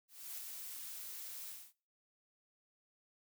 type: noise with ADSR envelope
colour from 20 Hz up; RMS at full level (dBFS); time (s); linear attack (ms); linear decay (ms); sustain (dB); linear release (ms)
blue; -44; 0.08-1.73; 300; 5; -3; 250
effects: noise-tail reverb RT60 0.4 s tail -22 dB re dry